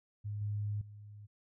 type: tone with level steps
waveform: sine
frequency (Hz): 103.83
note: G#2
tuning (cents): 0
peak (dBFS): -36 / -33 / -48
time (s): 0.24-1.27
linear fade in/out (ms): 20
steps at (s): 0.41 / 0.81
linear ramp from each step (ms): 5
effects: none